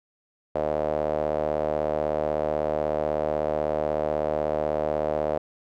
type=tone with band-pass filter; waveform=sawtooth; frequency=76.2 Hz; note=D#2; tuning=36 cents flat; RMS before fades=-26 dBFS; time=0.55-5.38 s; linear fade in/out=5 ms; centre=590 Hz; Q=4.5; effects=none